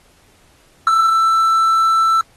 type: tone with quantisation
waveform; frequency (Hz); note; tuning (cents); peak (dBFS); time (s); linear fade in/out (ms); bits
triangle; 1329; E6; +14; -9; 0.87-2.21; 2; 6
effects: pink hiss -53 dBFS RMS until 2.36 s + AAC 32 kbps